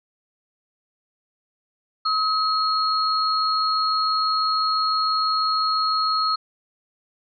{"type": "tone pair together", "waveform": "sine", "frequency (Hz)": [1277, 4295], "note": ["D#6", "C8"], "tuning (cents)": [45, 44], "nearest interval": "octave + major sixth", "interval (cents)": 2099, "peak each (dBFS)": [-20, -24], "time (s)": [2.05, 6.36], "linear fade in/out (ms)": 10, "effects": []}